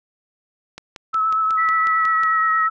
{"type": "click train", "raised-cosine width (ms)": 0.2, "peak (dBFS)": -17, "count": 9, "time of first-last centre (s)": [0.78, 2.235], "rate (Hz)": 5.5}
{"type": "tone with vibrato", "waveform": "sine", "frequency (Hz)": 1300, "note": "E6", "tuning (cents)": -24, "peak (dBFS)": -16, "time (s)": [1.13, 2.7], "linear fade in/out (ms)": 20, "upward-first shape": "sine", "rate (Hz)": 8.5, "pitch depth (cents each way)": 22}
{"type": "tone with pitch glide", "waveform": "sine", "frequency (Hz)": [1958, 1891.3], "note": ["B6", "A#6"], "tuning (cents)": [-15, 25], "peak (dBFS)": -21, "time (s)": [1.57, 2.68], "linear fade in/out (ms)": 20, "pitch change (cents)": -60, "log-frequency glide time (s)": [1.91, 2.46]}
{"effects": []}